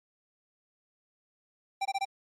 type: tone bursts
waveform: square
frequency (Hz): 784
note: G5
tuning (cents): 0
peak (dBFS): -28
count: 4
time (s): 1.81-2.052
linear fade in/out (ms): 10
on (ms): 44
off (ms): 22
effects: low-pass 7000 Hz 12 dB/octave + MP3 64 kbps